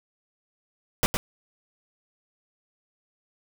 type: noise with echo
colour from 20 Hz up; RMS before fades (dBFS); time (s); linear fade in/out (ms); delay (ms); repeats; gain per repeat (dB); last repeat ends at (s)
pink; -21; 1.03-1.06; 0; 110; 1; -6; 1.17
effects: none